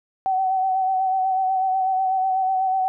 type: tone with vibrato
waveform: sine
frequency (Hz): 758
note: F#5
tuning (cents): +42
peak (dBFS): -18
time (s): 0.26-2.88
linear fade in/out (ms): 0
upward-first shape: sine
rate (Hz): 8.1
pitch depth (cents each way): 30
effects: none